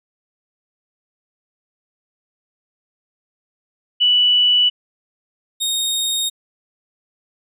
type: tone pair in turn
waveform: sine / sawtooth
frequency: 2960 / 3716 Hz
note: F#7 / A#7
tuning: 0 / -6 cents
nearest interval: major third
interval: 394 cents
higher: second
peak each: -11 / -15 dBFS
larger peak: first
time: 4-4.7 / 5.6-6.3 s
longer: neither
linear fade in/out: 20 ms
effects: resampled to 32000 Hz